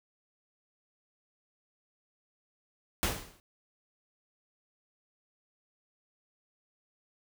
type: noise with exponential decay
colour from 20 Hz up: pink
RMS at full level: -26 dBFS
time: 3.03-3.4 s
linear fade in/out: 0 ms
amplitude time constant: 80 ms
effects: none